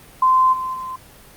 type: tone with level steps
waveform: sine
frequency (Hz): 1035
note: C6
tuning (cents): -19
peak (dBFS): -11 / -22 / -26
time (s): 0.22-0.96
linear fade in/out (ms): 5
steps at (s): 0.52 / 0.73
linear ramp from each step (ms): 20
effects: pink hiss -45 dBFS RMS until 1.36 s + Opus 32 kbps